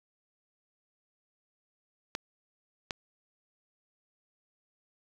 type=clicks; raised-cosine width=0.2 ms; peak=-15 dBFS; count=2; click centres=2.151 / 2.908 s; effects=7-bit